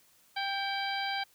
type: harmonic tone with a mistuned harmonic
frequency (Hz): 790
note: G5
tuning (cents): +13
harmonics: 1 / 2 / 3 / 4 / 5 / 6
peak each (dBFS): -34 / -37 / -39 / -40 / -41 / -42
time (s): 0.36-1.24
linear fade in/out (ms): 10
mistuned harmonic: 3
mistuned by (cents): -48
effects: white hiss -64 dBFS RMS until 1.34 s